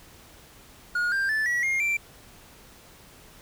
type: tone with pitch steps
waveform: triangle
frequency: 1438 / 1586.4 / 1750.1 / 1930.6 / 2130 / 2350 Hz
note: F#6 / G6 / A6 / B6 / C7 / D7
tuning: -50 / +20 / -10 / -40 / +30 / +1 cents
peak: -21 dBFS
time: 0.95-1.97 s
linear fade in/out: 5 ms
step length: 170 ms
effects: pink hiss -51 dBFS RMS until 3.41 s